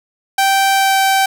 sawtooth tone with pitch glide, 780 to 775.1 Hz, G5 to G5, -9 to -20 cents, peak -7 dBFS, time 0.38-1.26 s, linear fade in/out 5 ms, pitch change -11 cents, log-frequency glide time 0.73-0.97 s, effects none

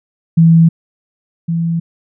sine tone pair in turn, 164.81 / 166.92 Hz, E3 / E3, 0 / +22 cents, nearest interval unison, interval 22 cents, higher second, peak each -4 / -13 dBFS, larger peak first, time 0.37-0.69 / 1.48-1.8 s, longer neither, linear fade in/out 10 ms, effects none

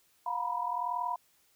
sine tone cluster, 711 / 948 / 989 Hz, F5 / A#5 / B5, +31 / +29 / +2 cents, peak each -38 / -35 / -33 dBFS, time 0.26-1.16 s, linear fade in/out 5 ms, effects white hiss -68 dBFS RMS until 1.55 s

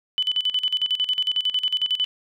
sine tone with tremolo, 3000 Hz, F#7, 23 cents sharp, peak -18 dBFS, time 0.18-2.05 s, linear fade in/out 0 ms, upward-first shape square, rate 11 Hz, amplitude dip 80%, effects none

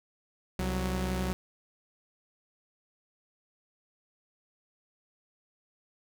sawtooth tone pair together, 65.44 / 185.1 Hz, C2 / F#3, +1 / +1 cents, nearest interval octave + tritone, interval 1800 cents, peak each -28 dBFS, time 0.59-1.33 s, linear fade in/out 0 ms, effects none

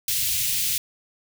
white band-stop noise, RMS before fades -24 dBFS, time 0.08-0.78 s, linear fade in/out 2 ms, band 140 to 2400 Hz, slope 24 dB/octave, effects none

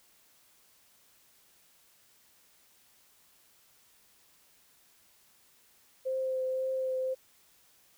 sine tone with vibrato, 521 Hz, C5, 7 cents flat, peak -29 dBFS, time 6.05-7.15 s, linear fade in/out 20 ms, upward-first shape triangle, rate 1.9 Hz, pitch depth 14 cents each way, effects white hiss -64 dBFS RMS until 7.97 s

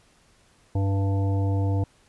harmonic tone, 98 Hz, G2, in tune, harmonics 1 / 3 / 5 / 7 / 9, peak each -21 / -31 / -35 / -38 / -40 dBFS, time 0.75-1.84 s, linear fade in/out 5 ms, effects pink hiss -60 dBFS RMS until 2.08 s + resampled to 24000 Hz

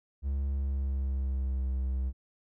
triangle tone with pitch glide, 68.9 to 65.03 Hz, C#2 to C2, -10 to -10 cents, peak -26 dBFS, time 0.22-2.13 s, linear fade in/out 50 ms, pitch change -100 cents, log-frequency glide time 0.53-1.68 s, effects none

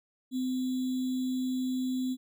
sine tone with sample-and-hold, 256.4 Hz, C4, 35 cents flat, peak -28 dBFS, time 0.31-2.17 s, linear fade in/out 50 ms, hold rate 3675 Hz, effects none

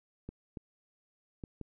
clicks, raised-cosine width 3 ms, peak -28 dBFS, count 4, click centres 0.29 / 0.572 / 1.438 / 1.613 s, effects none

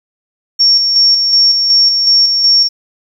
sine tone with tremolo, 5500 Hz, F8, 27 cents flat, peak -5 dBFS, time 0.59-2.69 s, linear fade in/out 20 ms, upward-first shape square, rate 2.7 Hz, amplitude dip 40%, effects 7-bit

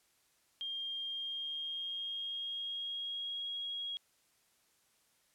sine tone with pitch glide, 3210 to 3296 Hz, G7 to G#7, +40 to -14 cents, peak -37 dBFS, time 0.61-3.97 s, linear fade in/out 0 ms, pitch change +46 cents, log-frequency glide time 1.07-3.49 s, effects white hiss -72 dBFS RMS until 5.34 s + low-pass 12000 Hz 12 dB/octave

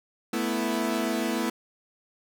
sawtooth chord, A suspended second, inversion none, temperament equal, 220 / 246.9 / 329.6 Hz, A3 / B3 / E4, 0 / 0 / 0 cents, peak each -26 dBFS, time 0.33-1.5 s, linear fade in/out 5 ms, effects none

